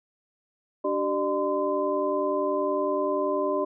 sine tone cluster, 293.8 / 384.4 / 602 / 1026 Hz, D4 / G4 / D5 / C6, +1 / -34 / +43 / -34 cents, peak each -31 / -28 / -27 / -30 dBFS, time 0.84-3.65 s, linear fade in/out 10 ms, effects none

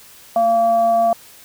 sine tone with frequency modulation, 687 Hz, F5, 29 cents flat, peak -12 dBFS, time 0.36-1.13 s, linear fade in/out 2 ms, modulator 460 Hz, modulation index 0.31, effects white hiss -44 dBFS RMS until 1.44 s

